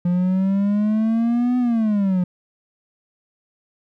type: exponential two-way sweep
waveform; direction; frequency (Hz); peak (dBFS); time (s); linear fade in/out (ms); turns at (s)
triangle; up then down; 174.61 to 251.1 to 177; -14; 0.05-2.24; 5; 1.58
effects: none